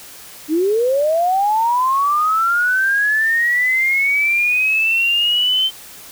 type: linear sweep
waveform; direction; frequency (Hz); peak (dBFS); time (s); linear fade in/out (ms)
sine; up; 293.7 to 3108; -13; 0.48-5.71; 50
effects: white hiss -38 dBFS RMS until 6.11 s